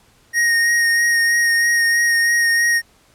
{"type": "tone with vibrato", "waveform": "square", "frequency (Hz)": 1864.7, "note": "A#6", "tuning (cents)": 0, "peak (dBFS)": -14, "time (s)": [0.33, 2.82], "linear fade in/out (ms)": 50, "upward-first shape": "sine", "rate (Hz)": 3.1, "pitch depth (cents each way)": 15, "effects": ["pink hiss -54 dBFS RMS until 3.14 s", "low-pass 12000 Hz 12 dB/octave"]}